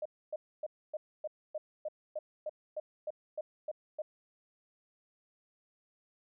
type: tone bursts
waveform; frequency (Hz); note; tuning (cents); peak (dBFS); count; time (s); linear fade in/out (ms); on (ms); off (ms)
sine; 612; D#5; -29; -34; 14; 0.02-4.02; 5; 35; 270
effects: none